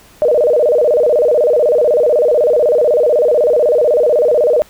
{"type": "tone with vibrato", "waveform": "sine", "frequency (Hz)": 541, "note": "C#5", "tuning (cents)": -42, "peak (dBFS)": -8, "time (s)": [0.22, 4.62], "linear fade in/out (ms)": 0, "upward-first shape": "square", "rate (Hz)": 16, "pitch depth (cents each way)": 200, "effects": ["pink hiss -44 dBFS RMS until 4.69 s"]}